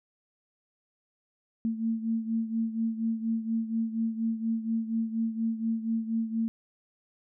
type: beating tone pair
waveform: sine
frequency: 224.7 / 228.9 Hz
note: A3 / A#3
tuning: +37 / -31 cents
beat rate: 4.2 Hz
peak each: -28 / -33 dBFS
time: 1.65-6.48 s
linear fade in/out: 0 ms
effects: none